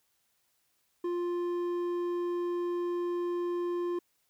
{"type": "tone with hard clipping", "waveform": "sine", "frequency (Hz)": 350, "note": "F4", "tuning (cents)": 4, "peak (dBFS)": -31, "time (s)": [1.04, 3.99], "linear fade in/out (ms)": 5, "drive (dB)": 6, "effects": ["white hiss -74 dBFS RMS until 4.29 s"]}